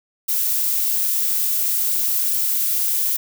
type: noise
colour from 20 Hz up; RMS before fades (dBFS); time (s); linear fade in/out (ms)
violet; -20; 0.28-3.17; 10
effects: none